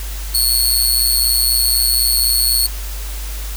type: tone with amplitude modulation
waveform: 15% pulse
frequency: 4383 Hz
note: C#8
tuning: 20 cents flat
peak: -3 dBFS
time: 0.34-2.67 s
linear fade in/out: 10 ms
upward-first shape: sine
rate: 124 Hz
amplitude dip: 70%
effects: added 50 Hz sine -23 dBFS peak until 3.56 s + white hiss -32 dBFS RMS until 3.56 s